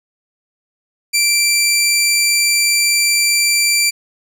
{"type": "tone", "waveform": "15% pulse", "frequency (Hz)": 2349, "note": "D7", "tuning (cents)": 0, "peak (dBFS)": -5, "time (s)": [1.13, 3.91], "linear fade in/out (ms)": 20, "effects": []}